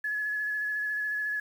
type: tone with vibrato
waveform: sine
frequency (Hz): 1700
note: G#6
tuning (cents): +40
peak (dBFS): -28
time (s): 0.04-1.4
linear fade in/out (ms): 5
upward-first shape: square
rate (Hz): 14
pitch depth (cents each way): 13
effects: 9-bit